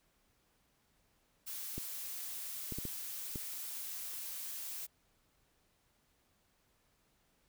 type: noise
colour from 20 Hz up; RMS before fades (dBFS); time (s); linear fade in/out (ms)
blue; -43; 1.46-4.87; 20
type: clicks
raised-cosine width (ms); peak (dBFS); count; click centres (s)
3; -28; 5; 1.78 / 2.723 / 2.786 / 2.853 / 3.358
effects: pink hiss -74 dBFS RMS until 7.48 s